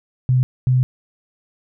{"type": "tone bursts at uneven times", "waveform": "sine", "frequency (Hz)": 127.6, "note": "C3", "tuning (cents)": -43, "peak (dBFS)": -12, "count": 2, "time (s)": [[0.29, 0.43], [0.67, 0.83]], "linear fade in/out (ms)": 0, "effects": []}